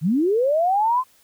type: linear sweep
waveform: sine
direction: up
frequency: 136.5 to 1050 Hz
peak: -16 dBFS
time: 0.01-1.04 s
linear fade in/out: 50 ms
effects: white hiss -57 dBFS RMS until 1.23 s